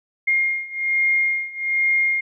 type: beating tone pair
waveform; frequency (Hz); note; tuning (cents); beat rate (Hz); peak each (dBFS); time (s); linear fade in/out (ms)
sine; 2128 / 2129.2; C7 / C7; +29 / +30; 1.2; -22 / -20; 0.27-2.21; 10
effects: none